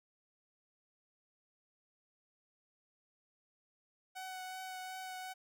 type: tone with vibrato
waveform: sawtooth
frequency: 747 Hz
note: F#5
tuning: 16 cents sharp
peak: -39 dBFS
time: 4.15-5.34 s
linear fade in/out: 20 ms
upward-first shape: triangle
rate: 2.7 Hz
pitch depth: 16 cents each way
effects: none